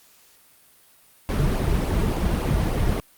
brown noise with flanger, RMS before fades -22 dBFS, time 1.29-3 s, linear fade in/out 0 ms, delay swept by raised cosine 0.52 to 4.02 ms, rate 3.5 Hz, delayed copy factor -0.55, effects white hiss -55 dBFS RMS until 3.17 s + Opus 48 kbps

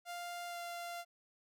sawtooth tone with pitch glide, 698.5 to 692.5 Hz, F5 to F5, 0 to -15 cents, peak -38 dBFS, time 0.05-1.05 s, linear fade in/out 50 ms, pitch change -15 cents, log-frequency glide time 0.47-0.58 s, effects none

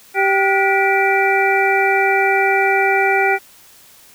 harmonic tone with a mistuned harmonic, 390 Hz, G4, 9 cents flat, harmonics 1 / 2 / 4 / 5 / 6, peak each -18 / -17 / -20 / -21 / -19 dBFS, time 0.14-3.39 s, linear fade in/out 50 ms, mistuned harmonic 4, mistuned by -130 cents, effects white hiss -46 dBFS RMS until 4.14 s

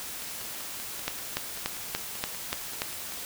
two click trains, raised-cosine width 0.2 ms, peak -23 / -10 dBFS, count 16 / 7, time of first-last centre 0.22-3.121 / 1.08-2.819 s, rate 5.17 / 3.45 Hz, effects white hiss -38 dBFS RMS until 3.25 s

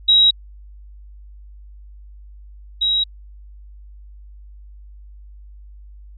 sine tone pair in turn, 3837 / 3837 Hz, A#7 / A#7, +49 / +49 cents, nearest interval unison, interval 0 cents, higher neither, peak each -9 / -15 dBFS, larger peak first, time 0.08-0.31 / 2.81-3.04 s, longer neither, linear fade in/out 10 ms, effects added 50 Hz sine -38 dBFS peak until 6.17 s

